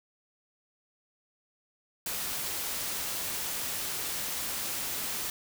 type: noise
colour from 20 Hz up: white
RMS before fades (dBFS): -34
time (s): 2.06-5.3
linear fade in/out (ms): 2
effects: none